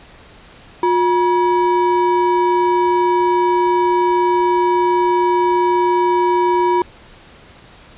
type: ring-modulated tone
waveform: triangle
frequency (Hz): 659.3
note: E5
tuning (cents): 0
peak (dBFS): -7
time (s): 0.83-6.82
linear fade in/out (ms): 2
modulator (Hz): 302
effects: pink hiss -43 dBFS RMS until 7.97 s + resampled to 8000 Hz